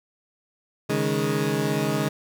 20% pulse chord, C# suspended second, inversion none, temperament equal, 138.59 / 155.56 / 207.7 Hz, C#3 / D#3 / G#3, 0 / 0 / 0 cents, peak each -22 dBFS, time 0.89-2.09 s, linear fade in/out 10 ms, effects none

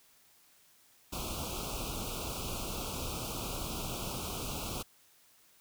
pink band-stop noise, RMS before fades -38 dBFS, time 1.12-4.83 s, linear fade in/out 10 ms, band 1400 to 2400 Hz, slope 96 dB/octave, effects white hiss -64 dBFS RMS until 5.6 s

